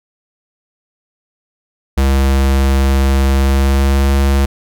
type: tone with pitch glide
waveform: square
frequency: 67.6 to 68.7 Hz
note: C#2 to C#2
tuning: -43 to -15 cents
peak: -10 dBFS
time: 1.97-4.46 s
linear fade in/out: 10 ms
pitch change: +28 cents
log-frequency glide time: 3.33-4.12 s
effects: none